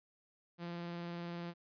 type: tone with vibrato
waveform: sawtooth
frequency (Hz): 172.1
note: F3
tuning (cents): -25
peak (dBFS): -37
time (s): 0.58-1.54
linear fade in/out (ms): 50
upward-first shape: square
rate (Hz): 20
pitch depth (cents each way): 13
effects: resampled to 11025 Hz